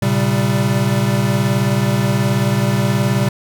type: chord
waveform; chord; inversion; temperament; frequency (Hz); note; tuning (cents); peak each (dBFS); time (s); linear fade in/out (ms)
square; G diminished; first; equal with one note detuned; 116.54 / 135.27 / 196; Bb2 / Db3 / G3; 0 / -42 / 0; -19; 0.02-3.29; 5
effects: none